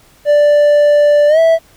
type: tone with pitch glide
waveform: triangle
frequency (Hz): 587.3 to 655.4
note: D5 to E5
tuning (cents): 0 to -10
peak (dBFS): -4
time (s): 0.25-1.59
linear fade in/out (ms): 50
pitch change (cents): +190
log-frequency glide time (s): 1.28-1.39
effects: pink hiss -47 dBFS RMS until 1.76 s